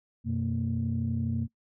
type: tone cluster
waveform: sine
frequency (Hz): 91.8 / 123.9 / 228.8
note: F#2 / B2 / A#3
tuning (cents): -13 / +6 / -32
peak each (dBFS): -31 / -31 / -30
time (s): 0.24-1.48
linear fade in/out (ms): 50
effects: noise-tail reverb RT60 0.1 s tail -22 dB re dry + tanh soft clip ceiling -19 dBFS